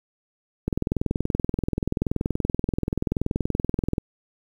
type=click train; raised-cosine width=3 ms; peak=-10 dBFS; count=70; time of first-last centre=0.68-3.981 s; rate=20.9 Hz; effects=8-bit